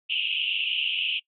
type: band-pass noise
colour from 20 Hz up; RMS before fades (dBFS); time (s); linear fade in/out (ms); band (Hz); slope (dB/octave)
white; -27; 0.09-1.2; 20; 2600 to 3100; 96
effects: noise-tail reverb RT60 0.1 s tail -23 dB re dry